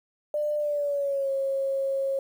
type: tone with pitch glide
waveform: sine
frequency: 596 to 543.4 Hz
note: D5 to C#5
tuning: +25 to -35 cents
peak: -24 dBFS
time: 0.34-2.19 s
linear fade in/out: 2 ms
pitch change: -160 cents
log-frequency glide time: 0.59-1.3 s
effects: 9-bit